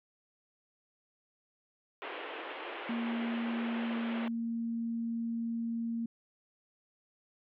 pink band-pass noise, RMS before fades -42 dBFS, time 2.02-4.28 s, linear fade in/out 0 ms, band 320 to 3200 Hz, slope 48 dB/octave
sine tone with pitch glide, 233.1 to 230.8 Hz, A#3 to A#3, 0 to -17 cents, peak -32 dBFS, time 2.89-6.06 s, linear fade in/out 5 ms, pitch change -17 cents, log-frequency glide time 3.35-4.37 s
effects none

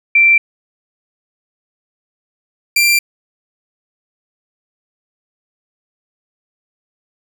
sine / sawtooth tone pair in turn, 2349 / 2367 Hz, D7 / D7, 0 / +13 cents, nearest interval unison, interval 13 cents, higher second, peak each -6 dBFS, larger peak neither, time 0.15-0.38 / 2.76-2.99 s, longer neither, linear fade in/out 5 ms, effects none

